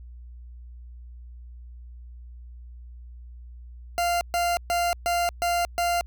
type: tone bursts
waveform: 40% pulse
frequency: 695 Hz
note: F5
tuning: 9 cents flat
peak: -21 dBFS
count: 6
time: 3.98-6.01 s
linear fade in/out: 0 ms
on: 230 ms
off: 130 ms
effects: added 60 Hz sine -40 dBFS peak until 6.06 s